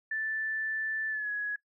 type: tone with pitch glide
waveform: sine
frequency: 1760 to 1676.6 Hz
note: A6 to G#6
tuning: 0 to +16 cents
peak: -30 dBFS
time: 0.11-1.56 s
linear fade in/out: 5 ms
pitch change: -84 cents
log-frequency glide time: 1.09-1.3 s
effects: noise-tail reverb RT60 0.1 s tail -21 dB re dry